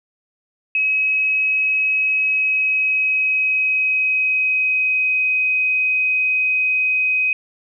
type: tone with pitch glide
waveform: sine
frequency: 2553 to 2518 Hz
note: D#7 to D#7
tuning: +44 to +20 cents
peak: -15 dBFS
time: 0.75-7.33 s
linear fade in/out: 2 ms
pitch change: -24 cents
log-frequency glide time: 2.01-5.3 s
effects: none